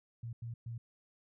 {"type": "tone bursts at uneven times", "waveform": "sine", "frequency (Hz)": 116.54, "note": "A#2", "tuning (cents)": 0, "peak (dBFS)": -39, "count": 3, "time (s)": [[0.23, 0.33], [0.42, 0.54], [0.66, 0.78]], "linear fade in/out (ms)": 5, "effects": []}